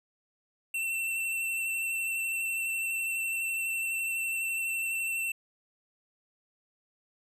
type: tone with vibrato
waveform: square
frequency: 2693 Hz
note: E7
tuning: 36 cents sharp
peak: -30 dBFS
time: 0.74-5.32 s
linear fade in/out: 5 ms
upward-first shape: sine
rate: 12 Hz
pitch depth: 17 cents each way
effects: none